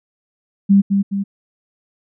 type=tone with echo; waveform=sine; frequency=198.1 Hz; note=G3; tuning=18 cents sharp; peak=-7 dBFS; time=0.69-0.82 s; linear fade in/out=20 ms; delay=210 ms; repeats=2; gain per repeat=-5 dB; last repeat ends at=1.24 s; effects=none